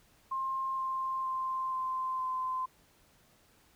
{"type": "tone with pitch steps", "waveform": "sine", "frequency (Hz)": [1061, 1053.7, 1046.4, 1039.2, 1032], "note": ["C6", "C6", "C6", "C6", "C6"], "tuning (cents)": [24, 12, 0, -12, -24], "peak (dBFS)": -31, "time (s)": [0.31, 2.66], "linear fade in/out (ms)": 10, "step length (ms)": 470, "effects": ["pink hiss -65 dBFS RMS until 3.75 s"]}